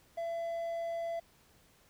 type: tone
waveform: triangle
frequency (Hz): 672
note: E5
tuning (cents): +33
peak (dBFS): -32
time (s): 0.17-1.2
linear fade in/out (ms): 10
effects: pink hiss -65 dBFS RMS until 1.89 s